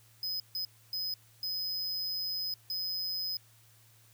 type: tone bursts at uneven times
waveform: square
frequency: 5040 Hz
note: D#8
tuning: 21 cents sharp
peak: -33 dBFS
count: 5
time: 0.23-0.4 / 0.55-0.65 / 0.93-1.14 / 1.43-2.54 / 2.7-3.37 s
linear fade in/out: 2 ms
effects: added 112 Hz sine -62 dBFS peak until 4.13 s + white hiss -63 dBFS RMS until 4.13 s